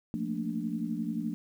sine chord, Bb major seventh, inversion second, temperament equal with one note detuned, 174.61 / 220 / 231.5 / 293.7 Hz, F3 / A3 / Bb3 / D4, 0 / 0 / -12 / 0 cents, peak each -37 / -35 / -35 / -37 dBFS, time 0.14-1.34 s, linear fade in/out 0 ms, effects 10-bit

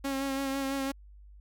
sawtooth tone with vibrato, 272.2 Hz, C#4, 31 cents flat, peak -26 dBFS, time 0.04-0.92 s, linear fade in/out 10 ms, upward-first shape sine, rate 6 Hz, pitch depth 26 cents each way, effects added 50 Hz sine -49 dBFS peak until 1.4 s

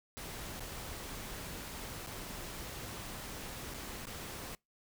pink noise with dropouts, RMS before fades -44 dBFS, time 0.17-4.55 s, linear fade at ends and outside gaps 0 ms, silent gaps 0.596-0.605 / 2.064-2.071 / 3.739-3.744 / 4.055-4.069 s, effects noise-tail reverb RT60 0.2 s tail -26 dB re dry

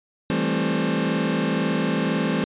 sawtooth chord, A minor seventh, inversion second, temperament just, 165 / 198 / 220 / 264 Hz, E3 / G3 / A3 / C4, +2 / +18 / 0 / +16 cents, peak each -22 dBFS, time 0.3-2.44 s, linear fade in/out 0 ms, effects resampled to 8000 Hz

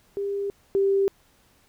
sine tone pair in turn, 400 / 392.9 Hz, G4 / G4, +35 / +4 cents, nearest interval unison, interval 31 cents, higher first, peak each -25 / -18 dBFS, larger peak second, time 0.17-0.5 / 0.75-1.08 s, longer neither, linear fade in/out 0 ms, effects pink hiss -61 dBFS RMS until 1.68 s

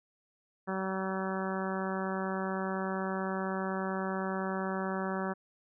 harmonic tone, 190.3 Hz, F#3, 49 cents sharp, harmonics 1 / 2 / 3 / 4 / 5 / 6 / 7 / 8 / 9, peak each -35 / -38 / -40 / -41 / -42 / -43 / -43 / -44 / -45 dBFS, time 0.67-5.34 s, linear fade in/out 20 ms, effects none

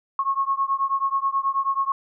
sine beating tone pair, 1088 / 1097.3 Hz, C#6 / C#6, -33 / -18 cents, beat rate 9.3 Hz, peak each -23 / -24 dBFS, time 0.19-1.92 s, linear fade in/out 2 ms, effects none

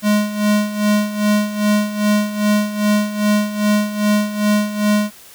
square tone with tremolo, 208.9 Hz, G#3, 10 cents sharp, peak -12 dBFS, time 0.02-5.11 s, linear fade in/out 50 ms, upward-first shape sine, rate 2.5 Hz, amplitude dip 75%, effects white hiss -42 dBFS RMS until 5.34 s

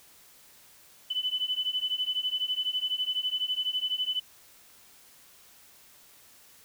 sine beating tone pair, 3000 / 3012 Hz, F#7 / F#7, +23 / +30 cents, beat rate 12 Hz, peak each -31 / -30 dBFS, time 1.1-4.2 s, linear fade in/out 10 ms, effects white hiss -56 dBFS RMS until 6.64 s

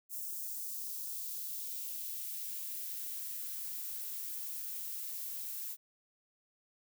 violet noise with high-pass filter sweep, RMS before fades -41 dBFS, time 0.09-5.77 s, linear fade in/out 50 ms, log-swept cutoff 7000 to 370 Hz, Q 1.1, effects none

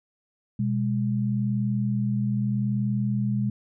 sine tone pair together, 123.9 / 204.7 Hz, B2 / G#3, +6 / -25 cents, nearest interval major sixth, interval 869 cents, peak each -25 dBFS, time 0.59-3.5 s, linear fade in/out 5 ms, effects none

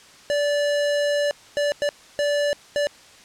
square tone bursts at uneven times, 581 Hz, D5, 19 cents flat, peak -20 dBFS, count 5, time 0.3-1.31 / 1.57-1.72 / 1.82-1.89 / 2.19-2.53 / 2.76-2.87 s, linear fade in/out 0 ms, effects white hiss -48 dBFS RMS until 3.24 s + low-pass 7000 Hz 12 dB/octave

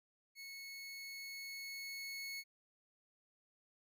25% pulse tone with level ramp, 2197 Hz, C#7, 16 cents flat, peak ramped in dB -45 to -39 dBFS, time 0.35-2.44 s, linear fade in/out 50 ms, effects none

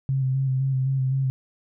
sine tone with vibrato, 132.8 Hz, C3, 26 cents sharp, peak -20 dBFS, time 0.09-1.3 s, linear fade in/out 0 ms, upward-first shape square, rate 3.9 Hz, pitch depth 25 cents each way, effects none

